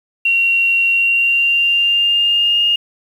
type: tone with pitch glide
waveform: sine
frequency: 2746 to 2836 Hz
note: F7 to F7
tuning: -30 to +26 cents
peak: -11 dBFS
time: 0.25-2.76 s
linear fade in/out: 5 ms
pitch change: +56 cents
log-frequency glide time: 0.92-2.64 s
effects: 7-bit